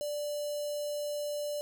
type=tone with notch filter; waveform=square; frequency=587.3 Hz; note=D5; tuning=in tune; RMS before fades=-35 dBFS; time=0.01-1.61 s; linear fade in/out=0 ms; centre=1800 Hz; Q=0.56; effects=none